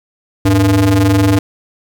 square ring-modulated tone, 94.5 Hz, F#2, 37 cents sharp, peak -6 dBFS, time 0.45-1.39 s, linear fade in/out 5 ms, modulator 200 Hz, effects 7-bit

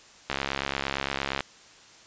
click train, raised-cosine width 0.3 ms, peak -11 dBFS, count 77, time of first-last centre 0.3-1.406 s, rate 68.7 Hz, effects white hiss -52 dBFS RMS until 2.06 s + resampled to 16000 Hz

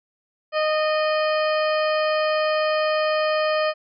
harmonic tone with a mistuned harmonic, 618 Hz, D#5, 12 cents flat, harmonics 1 / 2 / 3 / 4 / 5 / 7 / 8, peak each -20 / -26 / -30 / -32 / -34 / -37 / -38 dBFS, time 0.52-3.74 s, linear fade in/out 50 ms, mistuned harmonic 3, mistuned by -18 cents, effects none

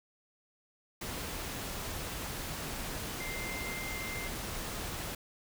sine tone in noise, 2093 Hz, C7, in tune, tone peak -40 dBFS, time 3.2-4.28 s, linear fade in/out 5 ms, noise pink, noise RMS -39 dBFS, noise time 1.01-5.15 s, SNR -4 dB, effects none

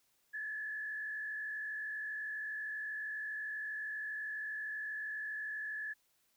sine tone with frequency modulation, 1717 Hz, A6, 43 cents flat, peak -38 dBFS, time 0.33-5.94 s, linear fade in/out 20 ms, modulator 47.5 Hz, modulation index 0.89, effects white hiss -75 dBFS RMS until 6.36 s

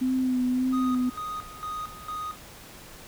sine tone with vibrato, 255 Hz, C4, 44 cents flat, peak -22 dBFS, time 0.01-1.1 s, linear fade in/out 10 ms, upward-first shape sine, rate 1.7 Hz, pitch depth 30 cents each way
triangle tone with tremolo, 1244.5 Hz, D#6, in tune, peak -29 dBFS, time 0.72-2.36 s, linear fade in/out 20 ms, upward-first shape square, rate 2.2 Hz, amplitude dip 75%
effects pink hiss -46 dBFS RMS until 3.07 s

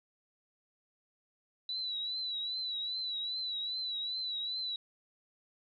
sine tone with vibrato, 3951 Hz, B7, in tune, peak -34 dBFS, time 1.69-4.76 s, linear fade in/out 2 ms, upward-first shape triangle, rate 2.5 Hz, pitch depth 71 cents each way, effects none

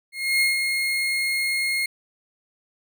35% pulse tone with ADSR envelope, 2146 Hz, C7, 43 cents sharp, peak -15 dBFS, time 0.12-1.86 s, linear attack 290 ms, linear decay 150 ms, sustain -5 dB, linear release 4 ms, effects none

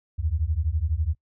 sine beating tone pair, 73 / 85 Hz, D2 / F2, -10 / -46 cents, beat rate 12 Hz, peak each -25 dBFS, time 0.18-1.15 s, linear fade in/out 20 ms, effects noise-tail reverb RT60 0.1 s tail -25 dB re dry

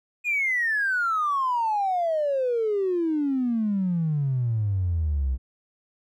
triangle exponential sweep, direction down, 2482 to 61.74 Hz, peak -18 dBFS, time 0.24-5.38 s, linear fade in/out 50 ms, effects tanh soft clip ceiling -19 dBFS

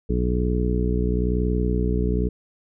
harmonic tone, 61 Hz, B1, 21 cents flat, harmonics 1 / 2 / 3 / 4 / 5 / 6 / 7, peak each -22 / -29 / -26 / -31 / -31 / -34 / -28 dBFS, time 0.09-2.29 s, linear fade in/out 10 ms, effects none

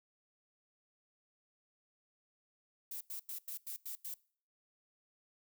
violet noise bursts, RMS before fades -43 dBFS, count 7, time 2.91-4.142 s, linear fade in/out 5 ms, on 98 ms, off 91 ms, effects noise-tail reverb RT60 0.5 s tail -23 dB re dry

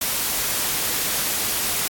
white noise, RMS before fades -23 dBFS, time 0.01-1.88 s, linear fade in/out 5 ms, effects AAC 64 kbps

